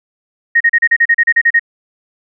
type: tone bursts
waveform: sine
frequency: 1864.7 Hz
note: A#6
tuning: in tune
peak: -6 dBFS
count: 12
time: 0.55-1.595 s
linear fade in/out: 10 ms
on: 55 ms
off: 35 ms
effects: none